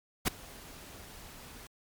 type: noise with ADSR envelope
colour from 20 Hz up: pink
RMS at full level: -25 dBFS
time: 0.25-1.67 s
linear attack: 27 ms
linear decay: 8 ms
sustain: -24 dB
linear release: 3 ms
effects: MP3 96 kbps